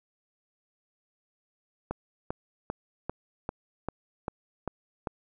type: click train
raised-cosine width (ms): 1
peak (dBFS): -17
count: 9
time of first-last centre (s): 1.91-5.072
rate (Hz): 2.53
effects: none